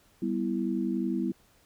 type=chord; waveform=sine; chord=E minor; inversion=first; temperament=equal; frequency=196 / 246.9 / 329.6 Hz; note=G3 / B3 / E4; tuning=0 / 0 / 0 cents; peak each=-31 dBFS; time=0.22-1.32 s; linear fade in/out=5 ms; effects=pink hiss -63 dBFS RMS until 1.65 s